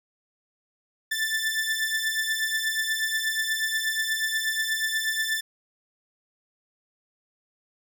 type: beating tone pair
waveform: sawtooth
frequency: 1760 / 1768.3 Hz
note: A6 / A6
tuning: 0 / +8 cents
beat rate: 8.3 Hz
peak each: -26 / -23 dBFS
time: 1.11-5.41 s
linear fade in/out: 10 ms
effects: none